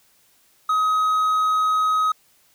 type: tone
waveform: triangle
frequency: 1265 Hz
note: D#6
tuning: 28 cents sharp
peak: -15 dBFS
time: 0.69-2.12 s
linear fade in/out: 5 ms
effects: white hiss -59 dBFS RMS until 2.54 s